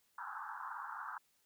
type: band-pass noise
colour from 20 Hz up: pink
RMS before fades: -45 dBFS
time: 0.18-1.18 s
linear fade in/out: 5 ms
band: 830 to 1600 Hz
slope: 96 dB/octave
effects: white hiss -75 dBFS RMS until 1.45 s